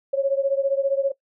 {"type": "beating tone pair", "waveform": "sine", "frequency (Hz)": [544, 559], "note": ["C#5", "C#5"], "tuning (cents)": [-33, 14], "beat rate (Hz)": 15, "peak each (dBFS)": [-20, -23], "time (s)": [0.13, 1.12], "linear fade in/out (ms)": 10, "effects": ["noise-tail reverb RT60 0.1 s tail -20 dB re dry"]}